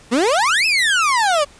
30% pulse exponential two-way sweep, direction up then down, 219.7 to 2671 to 559 Hz, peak -11 dBFS, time 0.11-1.45 s, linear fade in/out 20 ms, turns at 0.66 s, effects pink hiss -46 dBFS RMS until 1.59 s + resampled to 22050 Hz

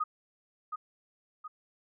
sine tone with echo, 1245 Hz, D#6, 1 cent sharp, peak -27 dBFS, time 0-0.04 s, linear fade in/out 10 ms, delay 720 ms, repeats 2, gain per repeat -6 dB, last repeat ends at 1.48 s, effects none

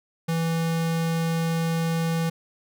square tone, 164.81 Hz, E3, in tune, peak -23 dBFS, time 0.28-2.3 s, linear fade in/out 10 ms, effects none

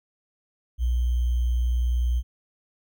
sine tone with sample-and-hold, 60.6 Hz, B1, 32 cents flat, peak -20 dBFS, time 0.78-2.23 s, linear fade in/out 50 ms, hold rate 3150 Hz, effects none

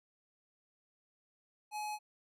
square tone, 845 Hz, G#5, 30 cents sharp, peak -38 dBFS, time 1.71-1.99 s, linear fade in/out 50 ms, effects resampled to 32000 Hz

